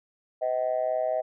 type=tone with amplitude modulation; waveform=sine; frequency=634 Hz; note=D#5; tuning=32 cents sharp; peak=-19 dBFS; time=0.41-1.22 s; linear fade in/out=20 ms; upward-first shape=sine; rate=124 Hz; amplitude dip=95%; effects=tanh soft clip ceiling -17 dBFS